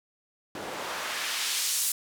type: noise with band-pass filter sweep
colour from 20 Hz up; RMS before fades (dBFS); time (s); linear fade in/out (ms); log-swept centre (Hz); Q
white; -31; 0.55-1.92; 2; 360 to 10000; 0.72
effects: none